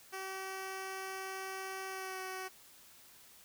10% pulse tone with pitch glide, 382.1 to 376 Hz, G4 to F#4, -44 to +28 cents, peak -32 dBFS, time 0.12-2.49 s, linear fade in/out 20 ms, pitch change -28 cents, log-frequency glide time 1.88-2.21 s, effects white hiss -59 dBFS RMS until 3.44 s

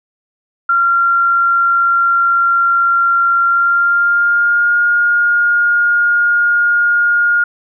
sine tone with pitch glide, 1379 to 1422.7 Hz, F6 to F6, -22 to +32 cents, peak -9 dBFS, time 0.69-7.44 s, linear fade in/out 5 ms, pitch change +54 cents, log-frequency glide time 3.46-4.76 s, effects none

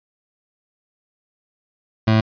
25% pulse tone, 110 Hz, A2, in tune, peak -9 dBFS, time 2.07-2.21 s, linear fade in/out 10 ms, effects resampled to 11025 Hz

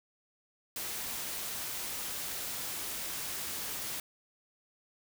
white noise, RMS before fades -38 dBFS, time 0.76-4 s, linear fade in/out 2 ms, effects none

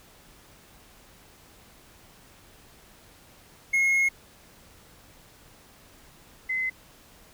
triangle / sine tone pair in turn, 2161 / 2046 Hz, C#7 / C7, -45 / -39 cents, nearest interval minor second, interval 94 cents, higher first, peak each -18 / -25 dBFS, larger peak first, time 3.73-4.09 / 6.49-6.7 s, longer first, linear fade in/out 10 ms, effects pink hiss -54 dBFS RMS until 7.33 s

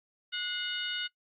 harmonic tone with a mistuned harmonic, 730 Hz, F#5, 24 cents flat, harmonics 2 / 3 / 4 / 5 / 6, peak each -38 / -43 / -36 / -39 / -48 dBFS, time 0.32-1.08 s, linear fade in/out 20 ms, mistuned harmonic 3, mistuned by -72 cents, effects noise-tail reverb RT60 0.1 s tail -19 dB re dry + Opus 48 kbps

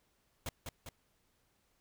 pink noise with echo, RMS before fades -39 dBFS, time 0.46-0.49 s, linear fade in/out 2 ms, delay 200 ms, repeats 2, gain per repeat -4 dB, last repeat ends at 0.89 s, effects pink hiss -75 dBFS RMS until 1.8 s

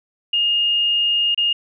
sine tone with dropouts, 2840 Hz, F7, 28 cents sharp, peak -15 dBFS, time 0.33-1.53 s, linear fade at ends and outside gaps 5 ms, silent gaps 1.347-1.376 s, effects none

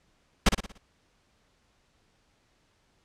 pink noise with echo, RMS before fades -18 dBFS, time 0.46-0.49 s, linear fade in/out 5 ms, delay 58 ms, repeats 5, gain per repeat -7 dB, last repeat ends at 0.78 s, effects pink hiss -68 dBFS RMS until 3.04 s + low-pass 7000 Hz 12 dB/octave

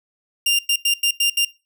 sawtooth tone bursts at uneven times, 2794 Hz, F7, in tune, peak -12 dBFS, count 6, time 0.46-0.59 / 0.69-0.76 / 0.85-0.94 / 1.03-1.11 / 1.2-1.3 / 1.37-1.45 s, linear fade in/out 5 ms, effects noise-tail reverb RT60 0.3 s tail -21 dB re dry

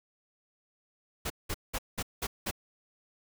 pink noise bursts, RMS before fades -33 dBFS, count 6, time 1.25-2.512 s, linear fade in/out 10 ms, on 52 ms, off 190 ms, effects none

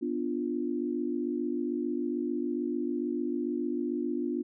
sine chord, B diminished, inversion none, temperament equal, 246.9 / 293.7 / 349.2 Hz, B3 / D4 / F4, 0 / 0 / 0 cents, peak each -33 dBFS, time 0.01-4.43 s, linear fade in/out 20 ms, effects none

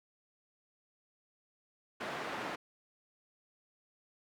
white band-pass noise, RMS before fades -40 dBFS, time 2-2.56 s, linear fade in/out 10 ms, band 190 to 1500 Hz, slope 12 dB/octave, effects none

